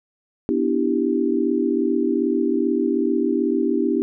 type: chord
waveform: sine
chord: E minor seventh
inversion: second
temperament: equal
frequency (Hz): 246.9 / 293.7 / 329.6 / 392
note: B3 / D4 / E4 / G4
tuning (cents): 0 / 0 / 0 / 0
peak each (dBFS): -23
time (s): 0.49-4.02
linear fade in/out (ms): 0
effects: none